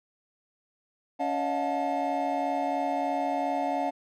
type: tone cluster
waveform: triangle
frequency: 280 / 570 / 634 / 717 / 875 Hz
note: C#4 / C#5 / D#5 / F5 / A5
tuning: +18 / +48 / +32 / +45 / -10 cents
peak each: -31 / -34 / -33 / -27 / -32 dBFS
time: 1.19-3.91 s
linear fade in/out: 20 ms
effects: none